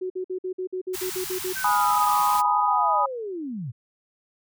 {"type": "tone bursts", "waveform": "sine", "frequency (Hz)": 370, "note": "F#4", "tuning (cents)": 0, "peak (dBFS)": -26, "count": 11, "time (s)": [0.01, 1.531], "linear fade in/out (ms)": 10, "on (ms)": 91, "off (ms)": 52}
{"type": "band-stop noise", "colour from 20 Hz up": "white", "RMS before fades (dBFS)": -33, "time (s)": [0.93, 2.42], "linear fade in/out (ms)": 20, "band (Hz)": [210, 780], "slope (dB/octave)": 48}
{"type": "linear sweep", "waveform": "sine", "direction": "down", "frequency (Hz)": [1564, 105.1], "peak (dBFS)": -29, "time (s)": [1.55, 3.72], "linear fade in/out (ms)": 20}
{"type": "chord", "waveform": "sine", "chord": "G# minor", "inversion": "none", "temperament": "equal", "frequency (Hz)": [830.6, 987.8, 1244.5], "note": ["G#5", "B5", "D#6"], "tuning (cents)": [0, 0, 0], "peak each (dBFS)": -23, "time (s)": [1.64, 3.06], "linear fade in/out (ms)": 5}
{"effects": []}